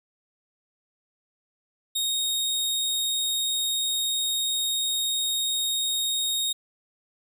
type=tone; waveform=sawtooth; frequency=3729 Hz; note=A#7; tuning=in tune; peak=-21 dBFS; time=1.95-6.53 s; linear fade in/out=10 ms; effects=none